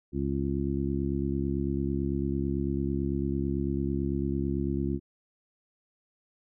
harmonic tone, 69 Hz, C#2, 7 cents flat, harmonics 1 / 2 / 3 / 4 / 5, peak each -33 / -33 / -33 / -33 / -33 dBFS, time 0.12-5 s, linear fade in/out 50 ms, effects none

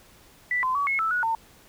sine tone with pitch steps, 1975 / 1028 / 1136 / 2178 / 1317 / 1462 / 904 Hz, B6 / C6 / C#6 / C#7 / E6 / F#6 / A5, 0 / -31 / +42 / -31 / -2 / -21 / +47 cents, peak -22 dBFS, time 0.51-1.35 s, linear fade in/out 2 ms, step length 120 ms, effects pink hiss -54 dBFS RMS until 1.68 s

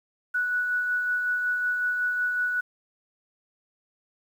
sine tone with tremolo, 1475 Hz, F#6, 6 cents flat, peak -22 dBFS, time 0.34-2.61 s, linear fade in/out 10 ms, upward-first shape sine, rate 5.4 Hz, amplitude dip 30%, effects 9-bit

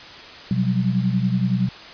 sine tone cluster, 125.5 / 182 / 192.7 Hz, B2 / F#3 / G3, +28 / -28 / -29 cents, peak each -22 dBFS, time 0.51-1.69 s, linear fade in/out 2 ms, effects white hiss -39 dBFS RMS until 1.93 s + resampled to 11025 Hz

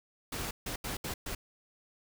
pink noise bursts at uneven times, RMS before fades -37 dBFS, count 5, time 0.32-0.51 / 0.66-0.76 / 0.84-0.97 / 1.04-1.14 / 1.26-1.35 s, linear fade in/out 5 ms, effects none

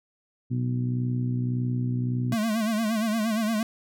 harmonic tone, 61.74 Hz, B1, in tune, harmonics 2 / 3 / 4 / 5 / 6, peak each -25 / -38 / -30 / -43 / -45 dBFS, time 0.5-2.35 s, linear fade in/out 20 ms
square tone with vibrato, 220 Hz, A3, in tune, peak -24 dBFS, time 2.32-3.63 s, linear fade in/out 2 ms, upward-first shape sine, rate 8.6 Hz, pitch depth 86 cents each way
effects none

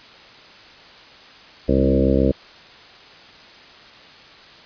harmonic tone with a mistuned harmonic, 66.9 Hz, C2, 39 cents sharp, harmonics 1 / 2 / 3 / 4 / 5 / 6 / 7 / 8 / 9, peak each -21 / -25 / -22 / -21 / -23 / -29 / -22 / -23 / -29 dBFS, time 1.68-2.32 s, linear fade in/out 10 ms, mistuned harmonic 3, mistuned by -17 cents, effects white hiss -44 dBFS RMS until 4.65 s + resampled to 11025 Hz

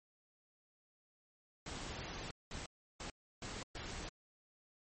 pink noise bursts at uneven times, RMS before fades -45 dBFS, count 5, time 1.66-2.31 / 2.51-2.66 / 3-3.1 / 3.42-3.63 / 3.75-4.09 s, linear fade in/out 2 ms, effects MP3 32 kbps

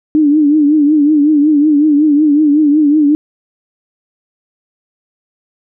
sine tone with vibrato, 298.1 Hz, D4, 26 cents sharp, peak -6 dBFS, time 0.15-3.15 s, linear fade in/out 0 ms, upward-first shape triangle, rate 5.4 Hz, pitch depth 98 cents each way, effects none

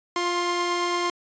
sawtooth tone pair together, 349.7 / 1058 Hz, F4 / C6, +2 / +19 cents, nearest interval octave + perfect fifth, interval 1917 cents, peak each -22 dBFS, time 0.16-1.1 s, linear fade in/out 2 ms, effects resampled to 16000 Hz

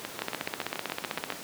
two click trains, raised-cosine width 0.3 ms, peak -16 / -13 dBFS, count 10 / 18, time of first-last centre 0.05-1.323 / 0.22-1.303 s, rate 7.07 / 15.7 Hz, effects pink hiss -41 dBFS RMS until 1.43 s + high-pass 200 Hz 12 dB/octave

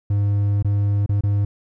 triangle tone with dropouts, 101.6 Hz, G#2, 38 cents flat, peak -14 dBFS, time 0.1-1.45 s, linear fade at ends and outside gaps 5 ms, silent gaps 0.626-0.646 / 1.062-1.092 / 1.209-1.235 s, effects none

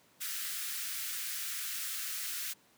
white high-pass noise, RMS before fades -38 dBFS, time 0.2-2.54 s, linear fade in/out 20 ms, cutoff 1300 Hz, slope 48 dB/octave, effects pink hiss -65 dBFS RMS until 2.77 s + high-pass 150 Hz 12 dB/octave

